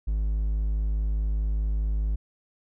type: tone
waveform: triangle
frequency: 52.4 Hz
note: G#1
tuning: 16 cents sharp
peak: -21 dBFS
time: 0.07-2.16 s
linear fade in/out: 10 ms
effects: none